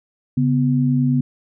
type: tone pair together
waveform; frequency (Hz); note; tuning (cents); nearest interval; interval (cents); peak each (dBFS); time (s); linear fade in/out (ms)
sine; 139.91 / 249.3; C#3 / B3; +16 / +16; minor seventh; 1000; -17; 0.37-1.21; 5
effects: none